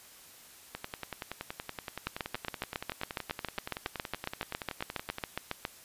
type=two click trains; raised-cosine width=0.3 ms; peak=-16 / -20 dBFS; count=27 / 48; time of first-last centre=2.07-5.651 / 0.75-5.184 s; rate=7.26 / 10.6 Hz; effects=white hiss -54 dBFS RMS until 5.84 s + resampled to 32000 Hz